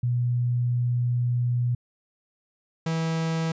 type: tone pair in turn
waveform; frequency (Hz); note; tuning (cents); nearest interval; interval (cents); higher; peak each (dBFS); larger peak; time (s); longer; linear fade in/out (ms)
sine / 45% pulse; 121.9 / 162.72; B2 / E3; -22 / -22; perfect fourth; 500; second; -21 / -24; first; 0.03-1.75 / 2.86-3.52; first; 5
effects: resampled to 16000 Hz